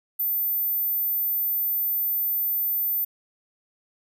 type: tone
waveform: sine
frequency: 14080 Hz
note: A9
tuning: in tune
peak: -22 dBFS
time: 0.19-3.05 s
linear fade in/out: 10 ms
effects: none